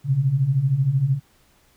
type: beating tone pair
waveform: sine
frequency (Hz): 125.8 / 138.8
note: B2 / C#3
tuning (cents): +32 / +3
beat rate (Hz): 13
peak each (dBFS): -23 / -18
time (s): 0.04-1.2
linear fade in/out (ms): 50
effects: pink hiss -59 dBFS RMS until 1.76 s